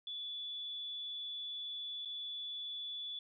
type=tone with dropouts; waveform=sine; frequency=3447 Hz; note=A7; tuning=36 cents flat; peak=-40 dBFS; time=0.07-3.19 s; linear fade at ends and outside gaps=2 ms; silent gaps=2.05-2.056 s; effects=none